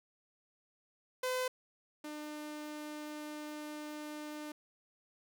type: tone pair in turn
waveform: sawtooth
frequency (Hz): 509 / 300.8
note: C5 / D4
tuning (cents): -48 / +42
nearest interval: major sixth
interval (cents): 910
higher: first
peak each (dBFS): -29 / -38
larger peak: first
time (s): 1.23-1.48 / 2.04-4.52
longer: second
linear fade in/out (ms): 5
effects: none